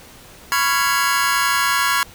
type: chord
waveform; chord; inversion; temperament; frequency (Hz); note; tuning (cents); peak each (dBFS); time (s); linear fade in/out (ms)
sawtooth; C# dominant seventh; third; just; 997.9 / 1108.7 / 1385.9 / 1663.1; B5 / C#6 / E#6 / G#6; +18 / 0 / -14 / +2; -19 / -17 / -18 / -17; 0.52-2.03; 0
effects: pink hiss -43 dBFS RMS until 2.14 s